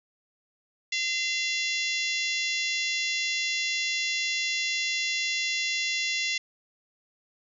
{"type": "harmonic tone", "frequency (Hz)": 686, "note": "F5", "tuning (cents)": -31, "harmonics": [3, 4, 5, 6, 7, 8, 9, 10], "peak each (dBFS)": [-30, -32, -34, -36, -37, -38, -39, -40], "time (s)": [0.92, 6.38], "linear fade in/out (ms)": 5, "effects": []}